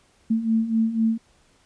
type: beating tone pair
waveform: sine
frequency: 221.3 / 225.3 Hz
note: A3 / A3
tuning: +10 / +41 cents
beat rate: 4 Hz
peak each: -25 / -20 dBFS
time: 0.3-1.18 s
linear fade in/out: 10 ms
effects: pink hiss -60 dBFS RMS until 1.65 s + resampled to 22050 Hz